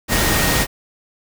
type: tone in noise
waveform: sine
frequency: 1864.7 Hz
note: A#6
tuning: in tune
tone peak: -25 dBFS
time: 0.08-0.67 s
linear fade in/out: 50 ms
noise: pink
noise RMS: -17 dBFS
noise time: 0.08-0.67 s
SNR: -11 dB
effects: none